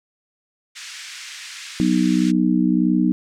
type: band-pass noise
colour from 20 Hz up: pink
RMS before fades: -36 dBFS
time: 0.75-2.32 s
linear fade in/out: 20 ms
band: 1700 to 7800 Hz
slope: 24 dB/octave
type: chord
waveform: sine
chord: B major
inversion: second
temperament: just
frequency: 185.21 / 246.9 / 308.7 Hz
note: F#3 / B3 / D#4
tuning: +2 / 0 / -14 cents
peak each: -19 dBFS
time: 1.8-3.12 s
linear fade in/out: 0 ms
effects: none